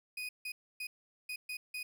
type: tone bursts at uneven times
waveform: 35% pulse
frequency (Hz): 2489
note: D#7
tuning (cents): 0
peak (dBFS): -36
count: 6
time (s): 0.17-0.29 / 0.45-0.52 / 0.8-0.87 / 1.29-1.36 / 1.49-1.57 / 1.74-1.83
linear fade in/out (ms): 5
effects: none